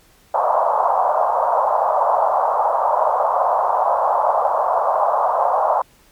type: band-pass noise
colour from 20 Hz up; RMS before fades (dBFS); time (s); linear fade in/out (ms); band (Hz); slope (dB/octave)
pink; -17; 0.34-5.82; 5; 590 to 1100; 48
effects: pink hiss -53 dBFS RMS until 6.11 s + MP3 96 kbps